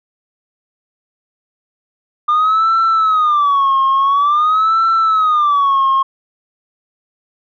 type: tone with vibrato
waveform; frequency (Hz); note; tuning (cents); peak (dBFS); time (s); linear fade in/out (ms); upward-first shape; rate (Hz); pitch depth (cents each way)
sine; 1200; D6; +37; -8; 2.28-6.03; 10; sine; 0.48; 190
effects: tanh soft clip ceiling -8 dBFS